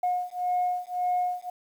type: beating tone pair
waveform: sine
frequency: 720 / 721.8 Hz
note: F#5 / F#5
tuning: -47 / -43 cents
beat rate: 1.8 Hz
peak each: -27 dBFS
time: 0.03-1.5 s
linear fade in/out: 5 ms
effects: tanh soft clip ceiling -19 dBFS + 9-bit